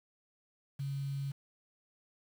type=tone with quantisation; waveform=sine; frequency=138.59 Hz; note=C#3; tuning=in tune; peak=-34 dBFS; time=0.79-1.32 s; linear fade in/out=10 ms; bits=9; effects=none